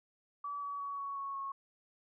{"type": "tone with pitch steps", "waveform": "sine", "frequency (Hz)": [1148, 1137.4, 1127, 1116.6, 1106.3, 1096.2], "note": ["D6", "C#6", "C#6", "C#6", "C#6", "C#6"], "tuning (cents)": [-40, 44, 28, 12, -4, -20], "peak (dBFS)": -37, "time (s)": [0.44, 1.52], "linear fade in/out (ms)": 5, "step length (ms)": 180, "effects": []}